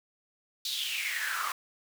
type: noise with high-pass filter sweep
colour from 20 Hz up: pink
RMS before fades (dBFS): -33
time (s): 0.65-1.52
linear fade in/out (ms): 2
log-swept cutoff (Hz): 4100 to 1100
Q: 6
effects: none